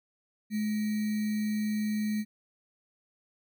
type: tone with sample-and-hold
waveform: sine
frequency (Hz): 212.7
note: G#3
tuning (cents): +42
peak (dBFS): -27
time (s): 0.5-2.25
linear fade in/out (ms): 50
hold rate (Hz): 2100
effects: none

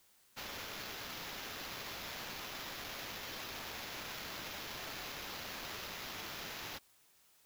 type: noise with sample-and-hold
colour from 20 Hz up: white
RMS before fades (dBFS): -45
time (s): 0.36-6.79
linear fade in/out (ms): 20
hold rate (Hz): 8820
effects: white hiss -68 dBFS RMS until 7.45 s

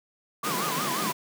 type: tone with vibrato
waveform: sine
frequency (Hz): 1108.7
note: C#6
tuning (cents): 0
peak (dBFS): -30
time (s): 0.43-1.12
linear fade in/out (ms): 2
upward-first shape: sine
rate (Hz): 5.6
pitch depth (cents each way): 200
type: high-pass noise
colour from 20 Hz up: pink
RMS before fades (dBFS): -30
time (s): 0.43-1.13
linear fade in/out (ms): 20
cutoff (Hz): 140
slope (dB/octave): 96
effects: none

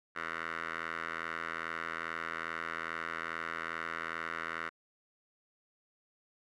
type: tone with band-pass filter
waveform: 10% pulse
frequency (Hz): 82.41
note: E2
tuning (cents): 0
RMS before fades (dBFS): -39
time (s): 0.15-4.7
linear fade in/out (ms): 20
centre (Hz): 1600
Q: 5.4
effects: none

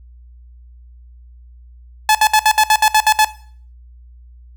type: tone bursts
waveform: sawtooth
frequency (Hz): 861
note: A5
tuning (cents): -38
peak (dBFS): -5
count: 10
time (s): 2.09-3.247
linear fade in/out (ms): 2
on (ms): 59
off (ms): 63
effects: noise-tail reverb RT60 0.5 s tail -17 dB re dry + added 60 Hz sine -39 dBFS peak until 4.56 s

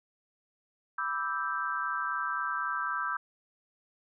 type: chord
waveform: sine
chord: E minor seventh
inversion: second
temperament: equal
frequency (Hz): 987.8 / 1174.7 / 1318.5 / 1568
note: B5 / D6 / E6 / G6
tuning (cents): 0 / 0 / 0 / 0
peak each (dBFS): -38 / -36 / -34 / -34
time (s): 0.98-3.17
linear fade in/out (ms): 5
effects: none

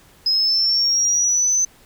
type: linear sweep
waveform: sine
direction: up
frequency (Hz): 5080 to 6150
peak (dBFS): -14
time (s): 0.26-1.65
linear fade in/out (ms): 5
effects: tanh soft clip ceiling -10 dBFS + pink hiss -51 dBFS RMS until 1.85 s

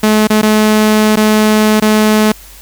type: tone with dropouts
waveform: sawtooth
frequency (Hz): 214.7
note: A3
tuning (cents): -42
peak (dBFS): -3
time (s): 0.03-2.32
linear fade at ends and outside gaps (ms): 5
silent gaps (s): 0.272-0.301 / 0.416-0.428 / 1.159-1.17 / 1.8-1.82
effects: added 50 Hz sine -37 dBFS peak until 2.61 s + white hiss -37 dBFS RMS until 2.61 s

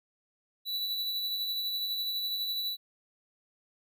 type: tone with tremolo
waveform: square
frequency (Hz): 3951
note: B7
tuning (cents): 0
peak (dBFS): -30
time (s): 0.65-2.77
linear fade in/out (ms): 50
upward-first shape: sine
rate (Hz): 12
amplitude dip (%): 30
effects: none

